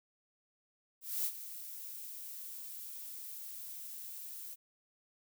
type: noise with ADSR envelope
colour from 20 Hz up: violet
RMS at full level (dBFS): -33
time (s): 1.01-4.56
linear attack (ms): 240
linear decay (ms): 60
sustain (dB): -13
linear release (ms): 30
effects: none